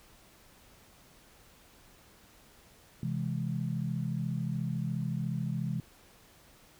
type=chord; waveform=sine; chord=C augmented; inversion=none; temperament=equal; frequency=130.81 / 164.81 / 207.7 Hz; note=C3 / E3 / G#3; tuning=0 / 0 / 0 cents; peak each=-34 / -34 / -37 dBFS; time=3.03-5.8 s; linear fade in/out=2 ms; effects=pink hiss -59 dBFS RMS until 6.79 s